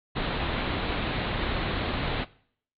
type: low-pass noise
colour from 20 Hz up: pink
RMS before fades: -29 dBFS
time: 0.15-2.25 s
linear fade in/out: 20 ms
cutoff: 4100 Hz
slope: 96 dB/octave
effects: noise-tail reverb RT60 0.6 s tail -21 dB re dry + AAC 48 kbps